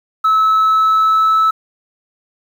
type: tone with pitch glide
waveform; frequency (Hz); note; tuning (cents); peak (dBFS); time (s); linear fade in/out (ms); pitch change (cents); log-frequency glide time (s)
sine; 1299 to 1306.5; E6 to E6; -26 to -16; -7; 0.24-1.51; 10; +10; 0.67-1.4
effects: tanh soft clip ceiling -8 dBFS + 7-bit